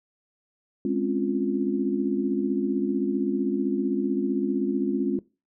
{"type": "chord", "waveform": "sine", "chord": "Db major seventh", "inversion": "second", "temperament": "equal", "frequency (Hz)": [207.7, 261.6, 277.2, 349.2], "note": ["Ab3", "C4", "Db4", "F4"], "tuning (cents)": [0, 0, 0, 0], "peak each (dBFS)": -28, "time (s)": [0.85, 5.19], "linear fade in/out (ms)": 2, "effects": ["noise-tail reverb RT60 0.3 s tail -21 dB re dry"]}